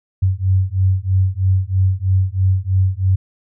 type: beating tone pair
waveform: sine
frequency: 93 / 96.1 Hz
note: F#2 / G2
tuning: +9 / -34 cents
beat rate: 3.1 Hz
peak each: -16 dBFS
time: 0.22-3.16 s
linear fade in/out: 10 ms
effects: none